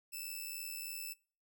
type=tone with amplitude modulation; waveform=5% pulse; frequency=2637 Hz; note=E7; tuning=in tune; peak=-30 dBFS; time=0.12-1.14 s; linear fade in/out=20 ms; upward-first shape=sine; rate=83.1 Hz; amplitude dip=50%; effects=noise-tail reverb RT60 0.4 s tail -23 dB re dry